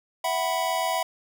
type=chord; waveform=square; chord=E suspended second; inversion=none; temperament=equal with one note detuned; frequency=659.3 / 747.3 / 987.8 Hz; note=E5 / F#5 / B5; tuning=0 / +17 / 0 cents; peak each=-29 dBFS; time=0.24-1.03 s; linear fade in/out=5 ms; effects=none